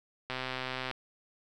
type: click train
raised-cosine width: 0.3 ms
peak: -19 dBFS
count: 80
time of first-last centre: 0.3-0.912 s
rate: 129 Hz
effects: none